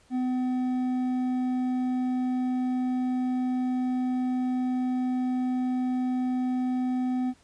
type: tone with hard clipping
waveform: triangle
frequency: 253.1 Hz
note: B3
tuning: 43 cents sharp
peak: -26 dBFS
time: 0.1-7.34 s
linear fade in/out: 50 ms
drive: 9 dB
effects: pink hiss -61 dBFS RMS until 7.43 s + resampled to 22050 Hz